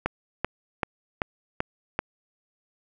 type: click train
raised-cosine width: 0.5 ms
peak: -9 dBFS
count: 6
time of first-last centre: 0.06-1.991 s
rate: 2.59 Hz
effects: none